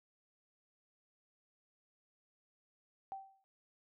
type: tone with exponential decay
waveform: sine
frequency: 776 Hz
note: G5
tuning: 18 cents flat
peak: -38 dBFS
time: 3.12-3.44 s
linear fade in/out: 0 ms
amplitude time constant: 68 ms
effects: noise-tail reverb RT60 0.3 s tail -18 dB re dry